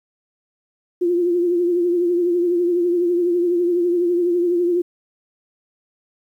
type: tone with vibrato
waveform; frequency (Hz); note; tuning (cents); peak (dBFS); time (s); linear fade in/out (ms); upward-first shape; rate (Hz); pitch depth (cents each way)
sine; 349.8; F4; +3; -15; 1.01-4.82; 10; triangle; 12; 58
effects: 9-bit